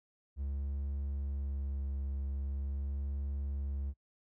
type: tone with vibrato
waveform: triangle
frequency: 69.3 Hz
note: C#2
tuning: in tune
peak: -32 dBFS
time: 0.36-3.94 s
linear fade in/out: 50 ms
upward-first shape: sine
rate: 0.43 Hz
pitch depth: 16 cents each way
effects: noise-tail reverb RT60 0.1 s tail -26 dB re dry